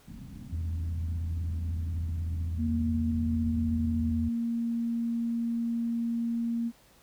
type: low-pass noise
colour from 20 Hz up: white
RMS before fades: -44 dBFS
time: 0.07-4.13 s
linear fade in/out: 10 ms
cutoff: 260 Hz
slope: 48 dB/octave
type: tone with vibrato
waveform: sine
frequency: 82.9 Hz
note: E2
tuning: 10 cents sharp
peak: -29 dBFS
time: 0.52-4.29 s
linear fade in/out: 10 ms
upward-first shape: square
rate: 16 Hz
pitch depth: 43 cents each way
type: tone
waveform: sine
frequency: 232.8 Hz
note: A#3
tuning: 2 cents flat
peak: -27 dBFS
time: 2.57-6.72 s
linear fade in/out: 50 ms
effects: pink hiss -60 dBFS RMS until 7.02 s